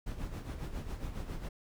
brown noise with tremolo, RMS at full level -37 dBFS, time 0.06-1.49 s, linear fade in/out 10 ms, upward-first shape sine, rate 7.3 Hz, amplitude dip 60%, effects none

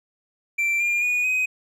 triangle tone with pitch steps, 2349 / 2403 / 2457 / 2513 Hz, D7 / D7 / D#7 / D#7, 0 / +39 / -22 / +17 cents, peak -18 dBFS, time 0.58-1.46 s, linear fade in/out 10 ms, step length 220 ms, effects none

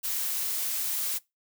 blue noise, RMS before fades -30 dBFS, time 0.03-1.19 s, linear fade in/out 20 ms, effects noise-tail reverb RT60 0.2 s tail -22 dB re dry

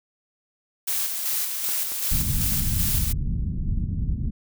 blue noise with tremolo, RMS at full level -25 dBFS, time 0.87-3.13 s, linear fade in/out 10 ms, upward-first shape square, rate 2.6 Hz, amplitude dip 35%
clicks, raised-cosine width 0.5 ms, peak -23 dBFS, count 4, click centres 1.69 / 1.92 / 2.212 / 2.535 s
pink low-pass noise, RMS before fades -25 dBFS, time 2.11-4.31 s, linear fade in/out 10 ms, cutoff 190 Hz, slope 24 dB/octave
effects none

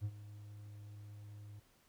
triangle tone with ADSR envelope, 103.83 Hz, G#2, in tune, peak -31 dBFS, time 0.01-1.6 s, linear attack 37 ms, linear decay 56 ms, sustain -16 dB, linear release 12 ms, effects tanh soft clip ceiling -29 dBFS + pink hiss -70 dBFS RMS until 1.88 s

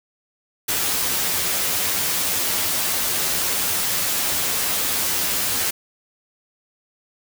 white noise with comb filter, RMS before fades -22 dBFS, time 0.68-5.71 s, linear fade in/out 10 ms, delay 11 ms, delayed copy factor +0.6, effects none

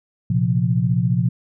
sine chord, Bb suspended second, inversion none, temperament just, 116.54 / 131.11 / 174.81 Hz, Bb2 / C3 / F3, 0 / +4 / +2 cents, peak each -20 dBFS, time 0.3-1.29 s, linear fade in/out 5 ms, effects none

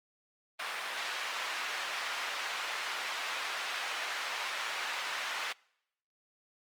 white band-pass noise, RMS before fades -37 dBFS, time 0.59-5.53 s, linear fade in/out 10 ms, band 860 to 2600 Hz, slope 12 dB/octave, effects noise-tail reverb RT60 0.8 s tail -26 dB re dry + Opus 32 kbps

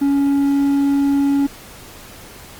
triangle tone, 280 Hz, C#4, 18 cents sharp, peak -11 dBFS, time 0.01-1.47 s, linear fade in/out 10 ms, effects pink hiss -39 dBFS RMS until 2.59 s + Opus 32 kbps

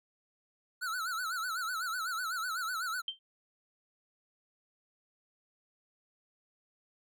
square tone with vibrato, 1396.9 Hz, F6, in tune, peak -34 dBFS, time 0.81-3.02 s, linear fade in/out 20 ms, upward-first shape sine, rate 8 Hz, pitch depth 140 cents each way
sine tone with exponential decay, 3136 Hz, G7, in tune, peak -29 dBFS, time 3.08-3.19 s, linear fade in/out 2 ms, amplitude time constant 23 ms
effects none

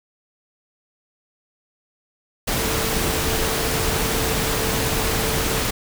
sine tone in noise, 445.2 Hz, A4, 20 cents sharp, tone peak -29 dBFS, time 2.58-5.63 s, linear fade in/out 10 ms, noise pink, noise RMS -22 dBFS, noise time 2.47-5.71 s, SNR -10 dB, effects none

